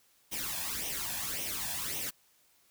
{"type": "noise with flanger", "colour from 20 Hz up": "white", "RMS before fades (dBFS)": -36, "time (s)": [0.31, 2.11], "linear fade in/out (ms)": 20, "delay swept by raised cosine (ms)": [0.33, 1.2], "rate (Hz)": 1.8, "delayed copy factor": 0.7, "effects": ["white hiss -67 dBFS RMS until 2.7 s"]}